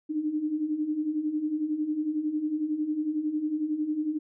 sine beating tone pair, 296.9 / 307.9 Hz, D4 / D#4, +19 / -18 cents, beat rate 11 Hz, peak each -33 / -27 dBFS, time 0.09-4.19 s, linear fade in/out 20 ms, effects none

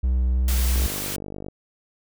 triangle tone with vibrato, 62.8 Hz, B1, 30 cents sharp, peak -16 dBFS, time 0.03-0.87 s, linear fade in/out 10 ms, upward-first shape square, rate 3.1 Hz, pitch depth 10 cents each way
white noise, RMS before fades -30 dBFS, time 0.48-1.16 s, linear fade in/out 2 ms
click train, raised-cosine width 2 ms, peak -21 dBFS, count 37, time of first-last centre 0.76-1.484 s, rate 49.7 Hz
effects none

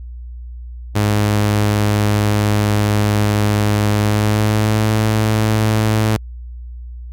sawtooth tone with pitch glide, 104.4 to 108.71 Hz, G#2 to A2, +10 to -20 cents, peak -9 dBFS, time 0.95-6.17 s, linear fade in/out 10 ms, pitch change +70 cents, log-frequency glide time 3.91-4.93 s, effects added 60 Hz sine -28 dBFS peak until 7.12 s + Opus 48 kbps

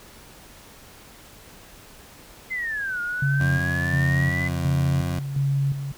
sine exponential two-way sweep, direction down then up, 2089 to 1417 to 2031 Hz, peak -25 dBFS, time 2.5-4.49 s, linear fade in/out 20 ms, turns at 3.01 s
sine tone with tremolo, 138.59 Hz, C#3, in tune, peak -19 dBFS, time 3.22-5.92 s, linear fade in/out 5 ms, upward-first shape square, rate 1.4 Hz, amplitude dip 60%
20% pulse tone with vibrato, 87.31 Hz, F2, in tune, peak -21 dBFS, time 3.4-5.19 s, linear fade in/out 5 ms, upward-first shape square, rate 1.3 Hz, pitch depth 14 cents each way
effects pink hiss -47 dBFS RMS until 5.97 s

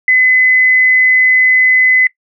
sine tone, 2025 Hz, B6, 43 cents sharp, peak -6 dBFS, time 0.08-2.07 s, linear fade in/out 2 ms, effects noise-tail reverb RT60 0.1 s tail -20 dB re dry

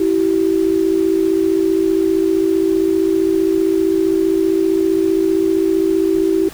sine tone pair together, 328.3 / 383.6 Hz, E4 / G4, -7 / -37 cents, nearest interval minor third, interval 270 cents, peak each -15 dBFS, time 0-6.49 s, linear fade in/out 5 ms, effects pink hiss -36 dBFS RMS until 6.53 s

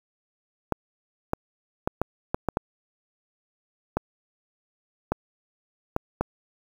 clicks, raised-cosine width 1 ms, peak -9 dBFS, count 11, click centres 0.723 / 1.334 / 1.875 / 2.016 / 2.345 / 2.487 / 2.571 / 3.97 / 5.12 / 5.964 / 6.21 s, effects 7-bit

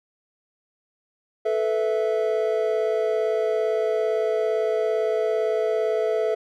triangle chord, A suspended second, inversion none, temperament equal with one note detuned, 436.2 / 493.9 / 659.3 Hz, A4 / B4 / E5, -15 / 0 / 0 cents, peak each -21 / -26 / -23 dBFS, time 1.45-6.35 s, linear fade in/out 10 ms, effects none

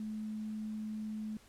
sine tone, 215.5 Hz, A3, 36 cents flat, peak -37 dBFS, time 0-1.37 s, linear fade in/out 2 ms, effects pink hiss -62 dBFS RMS until 1.48 s + low-pass 12000 Hz 12 dB/octave

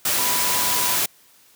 sine tone in noise, 987.8 Hz, B5, in tune, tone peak -28 dBFS, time 0.18-0.96 s, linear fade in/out 5 ms, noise white, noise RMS -21 dBFS, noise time 0.05-1.06 s, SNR -10 dB, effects white hiss -54 dBFS RMS until 1.55 s + high-pass 100 Hz 12 dB/octave

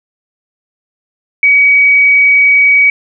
sine tone, 2265 Hz, C#7, 37 cents sharp, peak -4 dBFS, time 1.43-2.9 s, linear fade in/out 2 ms, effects none

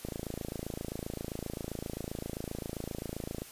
click train, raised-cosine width 2 ms, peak -23 dBFS, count 94, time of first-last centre 0.05-3.42 s, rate 27.6 Hz, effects white hiss -50 dBFS RMS until 3.51 s + resampled to 32000 Hz

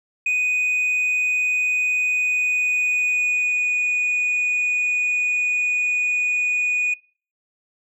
sine tone with pitch glide, 2489 to 2469 Hz, D#7 to D#7, 0 to -14 cents, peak -15 dBFS, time 0.26-6.94 s, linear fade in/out 5 ms, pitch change -14 cents, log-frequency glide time 2.05-3.77 s, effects noise-tail reverb RT60 0.4 s tail -25 dB re dry + tanh soft clip ceiling -17 dBFS

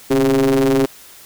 square ring-modulated tone, 65.41 Hz, C2, in tune, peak -10 dBFS, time 0.1-0.86 s, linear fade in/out 10 ms, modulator 338 Hz, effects white hiss -42 dBFS RMS until 1.25 s

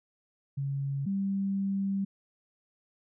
sine tone pair in turn, 138.59 / 196 Hz, C#3 / G3, 0 / 0 cents, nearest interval tritone, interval 600 cents, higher second, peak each -29 / -27 dBFS, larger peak second, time 0.57-1.06 / 1.06-2.05 s, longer second, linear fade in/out 10 ms, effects none

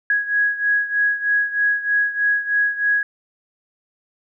sine beating tone pair, 1661.2 / 1664.4 Hz, G#6 / G#6, 0 / +3 cents, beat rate 3.2 Hz, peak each -18 / -22 dBFS, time 0.1-3.03 s, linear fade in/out 2 ms, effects none

